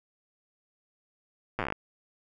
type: slowing click train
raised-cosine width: 0.5 ms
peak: -15 dBFS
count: 11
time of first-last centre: 1.59-1.724 s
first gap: 8 ms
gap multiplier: 1.11
effects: none